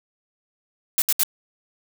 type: noise bursts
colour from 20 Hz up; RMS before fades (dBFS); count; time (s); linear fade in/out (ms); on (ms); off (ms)
blue; -19; 3; 0.98-1.233; 0; 39; 68
effects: none